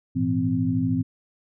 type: tone cluster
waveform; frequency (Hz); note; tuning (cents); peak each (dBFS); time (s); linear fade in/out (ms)
sine; 104.9 / 117.8 / 167.8 / 259.2; G#2 / A#2 / E3 / C4; +18 / +19 / +31 / -16; -28 / -28 / -27 / -23; 0.15-1.03; 20
effects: none